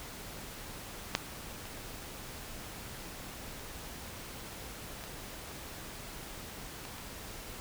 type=clicks; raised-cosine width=0.2 ms; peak=-9 / -30 / -26 / -27 / -28 dBFS; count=5; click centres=1.151 / 1.655 / 5.039 / 6.852 / 6.983 s; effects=pink hiss -45 dBFS RMS until 7.6 s